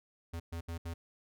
square tone bursts at uneven times, 83.8 Hz, E2, 29 cents sharp, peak -38 dBFS, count 4, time 0.33-0.4 / 0.52-0.61 / 0.68-0.78 / 0.85-0.94 s, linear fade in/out 10 ms, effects none

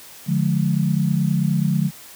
sine chord, D diminished, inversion none, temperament just, 146.83 / 176.2 / 211.4 Hz, D3 / F3 / Ab3, 0 / +16 / +31 cents, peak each -20 / -20 / -23 dBFS, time 0.26-1.91 s, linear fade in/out 50 ms, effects white hiss -42 dBFS RMS until 2.15 s + high-pass 60 Hz 12 dB/octave

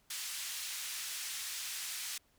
white band-pass noise, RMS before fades -41 dBFS, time 0.1-2.18 s, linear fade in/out 5 ms, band 1800 to 9500 Hz, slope 12 dB/octave, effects pink hiss -71 dBFS RMS until 2.38 s

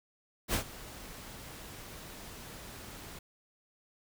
pink noise with ADSR envelope, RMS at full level -29 dBFS, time 0.48-3.19 s, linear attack 58 ms, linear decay 95 ms, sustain -18 dB, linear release 6 ms, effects none

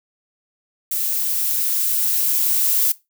violet noise with level ramp, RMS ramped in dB -22 to -17 dBFS, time 0.91-2.92 s, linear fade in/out 5 ms, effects noise-tail reverb RT60 0.2 s tail -18 dB re dry

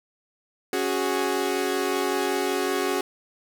sawtooth chord, C# suspended fourth, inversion none, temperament equal, 277.2 / 370 / 415.3 Hz, C#4 / F#4 / G#4, 0 / 0 / 0 cents, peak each -26 / -22 / -24 dBFS, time 0.73-3.01 s, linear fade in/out 2 ms, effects none

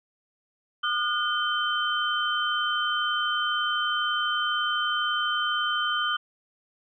sine tone cluster, 1213 / 1445 / 3089 Hz, D#6 / F#6 / G7, -44 / -41 / -26 cents, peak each -28 dBFS, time 0.83-6.17 s, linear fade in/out 10 ms, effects none

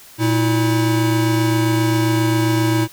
square tone pair together, 116.54 / 322.1 Hz, A#2 / E4, 0 / -40 cents, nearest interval octave + tritone, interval 1760 cents, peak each -18 dBFS, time 0.18-2.88 s, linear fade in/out 50 ms, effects white hiss -43 dBFS RMS until 2.92 s

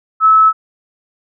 sine tone, 1300 Hz, E6, 24 cents flat, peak -5 dBFS, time 0.2-0.53 s, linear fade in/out 50 ms, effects none

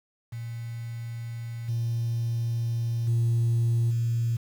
sine tone with level steps, 116.54 Hz, A#2, in tune, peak -32 / -24 / -19 / -22 dBFS, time 0.32-4.37 s, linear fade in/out 10 ms, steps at 1.68 / 3.07 / 3.9 s, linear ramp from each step 10 ms, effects tanh soft clip ceiling -18 dBFS + 8-bit

